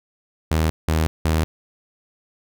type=tone bursts; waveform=sawtooth; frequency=79.4 Hz; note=D#2; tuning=36 cents sharp; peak=-13 dBFS; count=3; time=0.51-1.44 s; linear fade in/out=0 ms; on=190 ms; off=180 ms; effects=none